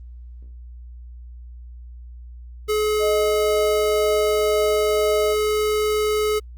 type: tone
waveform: square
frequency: 425.8 Hz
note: G#4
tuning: 43 cents sharp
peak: -19 dBFS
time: 2.68-6.4 s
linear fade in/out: 20 ms
type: tone with tremolo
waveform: sine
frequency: 622.3 Hz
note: D#5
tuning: in tune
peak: -20 dBFS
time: 2.99-5.36 s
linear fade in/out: 50 ms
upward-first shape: triangle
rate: 2 Hz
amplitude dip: 30%
effects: added 60 Hz sine -36 dBFS peak until 6.57 s + Opus 32 kbps